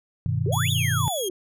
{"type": "chord", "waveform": "sine", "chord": "G augmented", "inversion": "none", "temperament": "equal", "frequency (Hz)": [98, 123.47, 155.56], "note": ["G2", "B2", "D#3"], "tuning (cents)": [0, 0, 0], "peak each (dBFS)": [-26, -25, -27], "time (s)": [0.26, 1.08], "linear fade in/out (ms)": 0}
{"type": "exponential two-way sweep", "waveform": "sine", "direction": "up then down", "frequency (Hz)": [349.2, 3772, 349.2], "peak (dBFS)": -26, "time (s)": [0.46, 1.3], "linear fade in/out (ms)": 2, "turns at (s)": 0.71}
{"type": "tone with vibrato", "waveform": "15% pulse", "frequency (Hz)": 3322, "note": "G#7", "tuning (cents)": 0, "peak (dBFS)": -22, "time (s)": [0.52, 1.29], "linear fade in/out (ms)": 10, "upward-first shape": "sine", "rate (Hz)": 2.2, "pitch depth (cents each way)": 59}
{"effects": []}